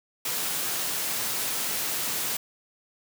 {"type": "high-pass noise", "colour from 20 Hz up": "white", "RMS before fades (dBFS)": -29, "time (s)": [0.25, 2.37], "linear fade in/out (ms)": 5, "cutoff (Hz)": 110, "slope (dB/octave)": 12, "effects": []}